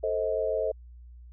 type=chord; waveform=sine; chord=A diminished; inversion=none; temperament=just; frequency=440 / 528 / 633.6 Hz; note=A4 / C5 / Eb5; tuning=0 / +16 / +31 cents; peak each=-30 / -30 / -29 dBFS; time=0.03-0.72 s; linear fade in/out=10 ms; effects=added 60 Hz sine -45 dBFS peak until 1.32 s